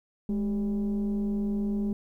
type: tone with frequency modulation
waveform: sine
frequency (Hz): 207.7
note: G#3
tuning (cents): 0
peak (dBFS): -24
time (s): 0.29-1.93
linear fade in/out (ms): 2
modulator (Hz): 183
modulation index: 0.53
effects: tanh soft clip ceiling -23 dBFS + 11-bit